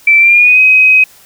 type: tone with pitch glide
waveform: sine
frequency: 2330 to 2526 Hz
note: D7 to D#7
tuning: -14 to +26 cents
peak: -3 dBFS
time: 0.07-1.04 s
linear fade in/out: 5 ms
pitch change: +140 cents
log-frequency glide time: 0.18-0.6 s
effects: white hiss -42 dBFS RMS until 1.25 s